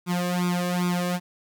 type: tone with flanger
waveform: sawtooth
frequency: 177.7 Hz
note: F3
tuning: 30 cents sharp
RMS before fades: -25 dBFS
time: 0.06-1.2 s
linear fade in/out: 50 ms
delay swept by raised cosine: 0.83 to 1.78 ms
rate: 2.5 Hz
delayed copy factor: +1
effects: 10-bit